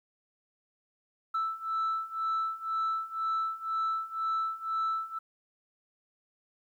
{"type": "beating tone pair", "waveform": "sine", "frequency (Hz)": [1318.5, 1320.5], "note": ["E6", "E6"], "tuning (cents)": [0, 3], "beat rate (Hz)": 2, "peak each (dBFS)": [-32, -30], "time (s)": [1.34, 5.19], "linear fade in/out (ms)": 10, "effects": ["tanh soft clip ceiling -25 dBFS", "11-bit"]}